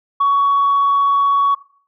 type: tone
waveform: sine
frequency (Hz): 1121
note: C#6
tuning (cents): +19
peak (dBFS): -10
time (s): 0.2-1.55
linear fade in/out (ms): 10
effects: noise-tail reverb RT60 0.5 s tail -18 dB re dry + tanh soft clip ceiling -8 dBFS